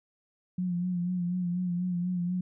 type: tone with vibrato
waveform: sine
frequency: 178.2 Hz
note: F3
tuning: 35 cents sharp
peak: -27 dBFS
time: 0.58-2.41 s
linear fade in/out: 5 ms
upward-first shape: sine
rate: 4.1 Hz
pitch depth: 44 cents each way
effects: none